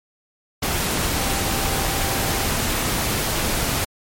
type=tone in noise; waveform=sine; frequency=784 Hz; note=G5; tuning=in tune; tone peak=-31 dBFS; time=1.15-2.46 s; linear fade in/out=10 ms; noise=pink; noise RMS=-22 dBFS; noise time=0.62-3.85 s; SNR=-12 dB; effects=MP3 64 kbps